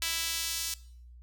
sawtooth tone with high-pass filter sweep, 329.6 Hz, E4, in tune, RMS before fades -33 dBFS, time 0.02-0.74 s, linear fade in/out 0 ms, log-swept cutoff 2900 to 5100 Hz, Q 0.93, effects noise-tail reverb RT60 0.6 s tail -20 dB re dry + added 60 Hz sine -48 dBFS peak until 1.22 s

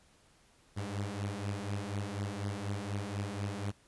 sawtooth beating tone pair, 99 / 103.1 Hz, G2 / G#2, +18 / -12 cents, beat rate 4.1 Hz, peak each -34 / -34 dBFS, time 0.76-3.72 s, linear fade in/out 20 ms, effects pink hiss -65 dBFS RMS until 3.87 s + resampled to 24000 Hz

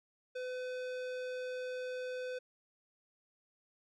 sine tone with tanh clipping, 505 Hz, B4, 39 cents sharp, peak -40 dBFS, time 0.35-2.39 s, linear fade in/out 10 ms, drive 18 dB, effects none

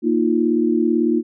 sine chord, Bb suspended fourth, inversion none, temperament equal, 233.1 / 311.1 / 349.2 Hz, Bb3 / Eb4 / F4, 0 / 0 / 0 cents, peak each -19 dBFS, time 0.02-1.23 s, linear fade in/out 50 ms, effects none

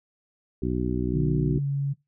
harmonic tone, 61.74 Hz, B1, in tune, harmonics 1 / 2 / 3 / 4 / 5 / 6, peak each -31 / -31 / -31 / -31 / -31 / -31 dBFS, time 0.62-1.59 s, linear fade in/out 5 ms
sine tone with pitch glide, 150 to 139.95 Hz, D3 to C#3, +37 to +17 cents, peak -23 dBFS, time 1.13-1.94 s, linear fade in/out 20 ms, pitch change -120 cents, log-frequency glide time 1.41-1.66 s
effects noise-tail reverb RT60 0.2 s tail -21 dB re dry

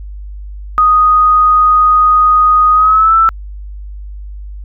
sine tone with pitch glide, 1244.5 to 1326.1 Hz, D#6 to E6, 0 to +10 cents, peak -5 dBFS, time 0.78-3.29 s, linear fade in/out 0 ms, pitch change +110 cents, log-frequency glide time 2.73-3.15 s, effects added 50 Hz sine -24 dBFS peak until 4.64 s

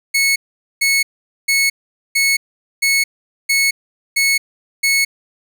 sawtooth tone bursts, 2200 Hz, C#7, 14 cents flat, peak -9 dBFS, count 8, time 0.14-5.05 s, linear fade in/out 10 ms, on 220 ms, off 450 ms, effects none

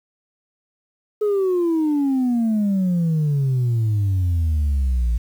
sine exponential sweep, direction down, 427.7 to 55.8 Hz, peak -14 dBFS, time 1.21-5.18 s, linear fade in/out 10 ms, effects tanh soft clip ceiling -15 dBFS + 8-bit

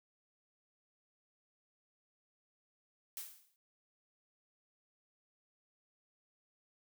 blue noise with exponential decay, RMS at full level -41 dBFS, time 3.17-3.56 s, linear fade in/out 0 ms, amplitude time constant 83 ms, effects none

